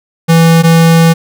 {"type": "tone pair in turn", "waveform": "square", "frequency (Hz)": [165.1, 165.1], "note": ["E3", "E3"], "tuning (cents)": [3, 3], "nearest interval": "unison", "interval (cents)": 0, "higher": "neither", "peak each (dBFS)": -4, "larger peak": "neither", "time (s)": [[0.28, 0.63], [0.63, 1.14]], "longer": "second", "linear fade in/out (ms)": 20, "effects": []}